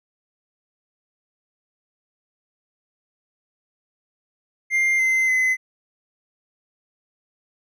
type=tone with pitch steps; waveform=triangle; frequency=2100 / 2069 / 2038 Hz; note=C7 / C7 / C7; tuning=+6 / -20 / -46 cents; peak=-15 dBFS; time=4.7-5.57 s; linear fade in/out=50 ms; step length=290 ms; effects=none